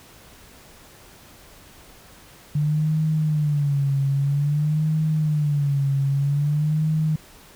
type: tone with vibrato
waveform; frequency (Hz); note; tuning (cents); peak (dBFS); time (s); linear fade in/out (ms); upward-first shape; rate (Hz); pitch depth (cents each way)
sine; 146.83; D3; 0; -18; 2.55-7.16; 5; sine; 0.51; 110
effects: pink hiss -48 dBFS RMS until 7.55 s